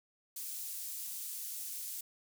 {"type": "high-pass noise", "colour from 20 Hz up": "pink", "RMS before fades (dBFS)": -42, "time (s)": [0.36, 2.01], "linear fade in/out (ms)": 5, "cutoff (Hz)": 8700, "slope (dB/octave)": 12, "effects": []}